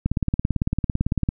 click train, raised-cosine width 5 ms, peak -8 dBFS, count 23, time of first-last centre 0.06-1.289 s, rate 17.9 Hz, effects none

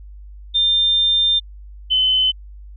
sine tone pair in turn, 3600 / 3041 Hz, A7 / F#7, +39 / +47 cents, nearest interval minor third, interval 292 cents, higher first, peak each -13 dBFS, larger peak neither, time 0.54-1.4 / 1.9-2.32 s, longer first, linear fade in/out 20 ms, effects added 50 Hz sine -35 dBFS peak until 2.76 s

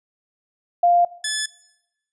sine / 10% pulse tone pair in turn, 698.5 / 1725.9 Hz, F5 / A6, 0 / -34 cents, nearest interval octave + major third, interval 1566 cents, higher second, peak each -12 / -13 dBFS, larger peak first, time 0.83-1.05 / 1.24-1.46 s, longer neither, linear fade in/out 5 ms, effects noise-tail reverb RT60 0.9 s tail -20 dB re dry + resampled to 24000 Hz

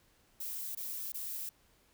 violet noise bursts, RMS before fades -40 dBFS, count 3, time 0.4-1.492 s, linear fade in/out 5 ms, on 350 ms, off 21 ms, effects pink hiss -68 dBFS RMS until 1.93 s

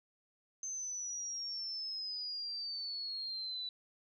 sine exponential sweep, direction down, 6272 to 3951 Hz, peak -38 dBFS, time 0.63-3.69 s, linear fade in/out 2 ms, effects 13-bit

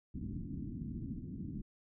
white low-pass noise, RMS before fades -42 dBFS, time 0.14-1.62 s, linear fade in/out 10 ms, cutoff 290 Hz, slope 48 dB/octave, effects none

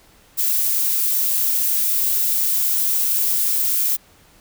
violet noise, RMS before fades -19 dBFS, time 0.37-3.97 s, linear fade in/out 20 ms, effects pink hiss -52 dBFS RMS until 4.4 s

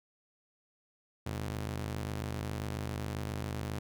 sawtooth ring-modulated tone, 105.6 Hz, G#2, 29 cents sharp, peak -28 dBFS, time 1.26-3.79 s, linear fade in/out 5 ms, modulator 23.7 Hz, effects none

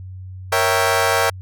20% pulse chord, A# diminished seventh, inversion none, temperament equal, 466.2 / 554.4 / 659.3 / 784 Hz, A#4 / C#5 / E5 / G5, 0 / 0 / 0 / 0 cents, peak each -16 dBFS, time 0.52-1.3 s, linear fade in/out 5 ms, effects added 93 Hz sine -31 dBFS peak until 1.41 s

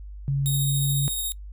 sine tone with pitch glide, 138.59 to 139.55 Hz, C#3 to C#3, 0 to +12 cents, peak -21 dBFS, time 0.28-1.08 s, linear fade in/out 0 ms, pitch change +12 cents, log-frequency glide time 0.43-0.9 s
5% pulse tone with tremolo, 3729 Hz, A#7, in tune, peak -17 dBFS, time 0.46-1.32 s, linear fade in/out 0 ms, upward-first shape triangle, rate 14 Hz, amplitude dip 30%
effects noise-tail reverb RT60 0.1 s tail -23 dB re dry + added 50 Hz sine -36 dBFS peak until 1.52 s

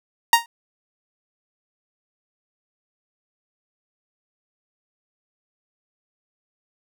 sawtooth tone with exponential decay, 932.3 Hz, A#5, in tune, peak -3 dBFS, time 0.33-0.46 s, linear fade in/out 2 ms, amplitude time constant 27 ms, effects none

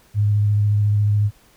sine tone with vibrato, 103.83 Hz, G#2, in tune, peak -14 dBFS, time 0.14-1.31 s, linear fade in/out 50 ms, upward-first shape square, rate 14 Hz, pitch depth 13 cents each way, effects pink hiss -54 dBFS RMS until 1.56 s

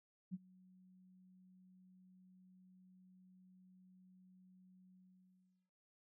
sine tone with ADSR envelope, 185 Hz, F#3, in tune, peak -39 dBFS, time 0.31-5.71 s, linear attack 30 ms, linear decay 33 ms, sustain -24 dB, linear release 760 ms, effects none

